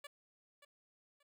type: tone with echo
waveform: 10% pulse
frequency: 576 Hz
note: D5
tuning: 34 cents flat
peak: -39 dBFS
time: 0.04-0.07 s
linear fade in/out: 5 ms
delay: 580 ms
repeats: 2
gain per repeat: -12 dB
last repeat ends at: 1.23 s
effects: none

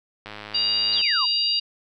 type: click train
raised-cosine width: 0.3 ms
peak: -20 dBFS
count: 80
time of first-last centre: 0.26-1.012 s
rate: 105 Hz
type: harmonic tone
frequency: 947 Hz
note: A#5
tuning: 27 cents sharp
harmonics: 3 / 4 / 5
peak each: -26 / -29 / -21 dBFS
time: 0.54-1.6 s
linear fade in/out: 10 ms
type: exponential sweep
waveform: sine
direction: down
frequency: 4435 to 924 Hz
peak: -24 dBFS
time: 0.92-1.26 s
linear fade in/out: 20 ms
effects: none

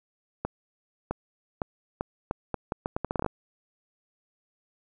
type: accelerating click train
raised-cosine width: 1 ms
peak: -14 dBFS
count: 16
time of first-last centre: 0.45-3.263 s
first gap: 660 ms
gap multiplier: 0.77
effects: none

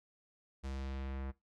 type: tone with low-pass filter sweep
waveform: square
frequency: 67.1 Hz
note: C2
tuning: 44 cents sharp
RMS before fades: -41 dBFS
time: 0.63-1.32 s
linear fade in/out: 20 ms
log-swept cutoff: 7700 to 1600 Hz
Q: 0.97
effects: noise-tail reverb RT60 0.2 s tail -20 dB re dry

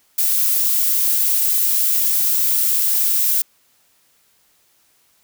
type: noise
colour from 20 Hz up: violet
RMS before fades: -17 dBFS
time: 0.18-3.42 s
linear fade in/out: 5 ms
effects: white hiss -59 dBFS RMS until 5.23 s

